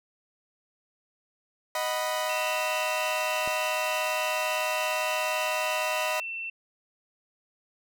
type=chord; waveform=sawtooth; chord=B major; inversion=first; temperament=equal; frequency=622.3 / 740 / 987.8 Hz; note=D#5 / F#5 / B5; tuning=0 / 0 / 0 cents; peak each=-26 / -31 / -28 dBFS; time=1.75-6.2 s; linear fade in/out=2 ms
type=tone; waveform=sine; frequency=2689 Hz; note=E7; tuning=34 cents sharp; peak=-32 dBFS; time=2.29-6.5 s; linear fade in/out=5 ms
type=click; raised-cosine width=2 ms; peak=-27 dBFS; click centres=3.476 s
effects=none